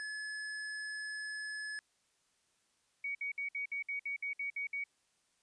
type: tone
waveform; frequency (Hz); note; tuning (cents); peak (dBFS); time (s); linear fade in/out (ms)
square; 1710; A6; -50; -40; 0-1.79; 0
type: tone bursts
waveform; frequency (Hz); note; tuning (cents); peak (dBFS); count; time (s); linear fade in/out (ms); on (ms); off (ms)
sine; 2248; C#7; +24; -35; 11; 3.04-4.84; 5; 110; 59
effects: white hiss -75 dBFS RMS until 5.42 s + resampled to 22050 Hz